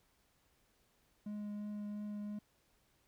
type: tone with vibrato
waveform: triangle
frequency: 207.9 Hz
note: G#3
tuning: 2 cents sharp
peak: -38 dBFS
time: 1.26-2.39 s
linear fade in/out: 5 ms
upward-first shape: triangle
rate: 2.9 Hz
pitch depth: 10 cents each way
effects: pink hiss -74 dBFS RMS until 3.07 s